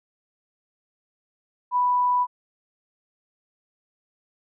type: tone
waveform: sine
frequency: 987.8 Hz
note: B5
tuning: in tune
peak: -18 dBFS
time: 1.71-2.27 s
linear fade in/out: 50 ms
effects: none